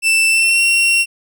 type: tone with pitch glide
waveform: 40% pulse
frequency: 2662 to 2735 Hz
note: E7 to F7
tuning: +16 to -37 cents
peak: -10 dBFS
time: 0.02-1.06 s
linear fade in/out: 50 ms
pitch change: +47 cents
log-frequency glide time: 0.3-0.61 s
effects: none